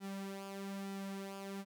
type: tone with flanger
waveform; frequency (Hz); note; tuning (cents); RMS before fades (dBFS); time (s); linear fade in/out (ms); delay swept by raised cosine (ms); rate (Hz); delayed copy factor
sawtooth; 196; G3; 0; -44; 0-1.65; 50; 1.8 to 4.6; 1.1; -0.6
effects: none